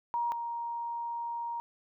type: tone pair in turn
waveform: sine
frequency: 946 / 938.4 Hz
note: A#5 / A#5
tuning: +25 / +11 cents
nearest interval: unison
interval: 14 cents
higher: first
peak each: -28 / -33 dBFS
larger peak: first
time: 0.14-0.32 / 0.32-1.6 s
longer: second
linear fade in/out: 0 ms
effects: none